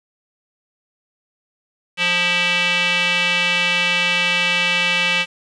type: tone with band-pass filter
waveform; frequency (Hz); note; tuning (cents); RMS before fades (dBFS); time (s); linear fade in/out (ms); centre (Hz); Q
square; 176.8; F3; +22; -18; 1.97-5.26; 50; 2700; 3.8
effects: resampled to 22050 Hz + 7-bit